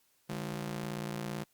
sawtooth ring-modulated tone, 174.61 Hz, F3, in tune, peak -29 dBFS, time 0.29-1.44 s, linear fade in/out 10 ms, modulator 29 Hz, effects white hiss -71 dBFS RMS until 1.53 s + Opus 48 kbps

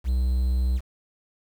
triangle tone with quantisation, 63.2 Hz, B1, 41 cents sharp, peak -18 dBFS, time 0.04-0.81 s, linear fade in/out 50 ms, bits 8, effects none

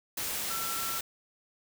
sine tone in noise, 1345 Hz, E6, 34 cents sharp, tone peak -37 dBFS, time 0.5-0.99 s, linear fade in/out 5 ms, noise white, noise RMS -34 dBFS, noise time 0.17-1.01 s, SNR -6 dB, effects none

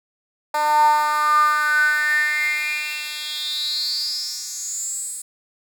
10% pulse tone with high-pass filter sweep, 300.7 Hz, D4, 41 cents sharp, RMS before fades -21 dBFS, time 0.54-5.22 s, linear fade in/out 5 ms, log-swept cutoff 770 to 8900 Hz, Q 9.9, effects none

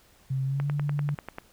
sine tone with pitch glide, 133.3 to 145.36 Hz, C3 to D3, +33 to -17 cents, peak -25 dBFS, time 0.3-1.15 s, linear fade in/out 10 ms, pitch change +150 cents, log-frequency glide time 0.44-0.71 s
click train, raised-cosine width 0.5 ms, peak -20 dBFS, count 9, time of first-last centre 0.6-1.384 s, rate 10.2 Hz
effects pink hiss -59 dBFS RMS until 1.52 s

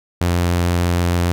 sawtooth tone with vibrato, 87.31 Hz, F2, in tune, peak -11 dBFS, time 0.21-1.32 s, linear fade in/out 0 ms, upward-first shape triangle, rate 6.7 Hz, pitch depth 9 cents each way, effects none

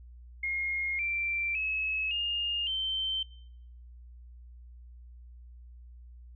sine tone with pitch steps, 2144 / 2352 / 2579 / 2829 / 3103 Hz, C7 / D7 / E7 / F7 / G7, +42 / +2 / -39 / +22 / -18 cents, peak -29 dBFS, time 0.43-3.23 s, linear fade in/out 5 ms, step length 560 ms, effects noise-tail reverb RT60 0.8 s tail -22 dB re dry + added 60 Hz sine -47 dBFS peak until 6.35 s

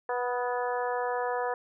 harmonic tone with a mistuned harmonic, 245.7 Hz, B3, 9 cents flat, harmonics 2 / 3 / 4 / 5 / 6 / 7, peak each -31 / -33 / -34 / -40 / -42 / -39 dBFS, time 0.09-1.54 s, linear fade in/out 2 ms, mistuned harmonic 5, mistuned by +24 cents, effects none

